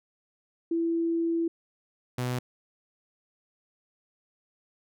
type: tone pair in turn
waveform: sine / sawtooth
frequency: 333.2 / 124.81 Hz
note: E4 / B2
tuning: +19 / +19 cents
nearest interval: octave + perfect fourth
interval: 1700 cents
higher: first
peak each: -24 dBFS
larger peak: neither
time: 0.71-1.48 / 2.18-2.39 s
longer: first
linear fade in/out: 5 ms
effects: none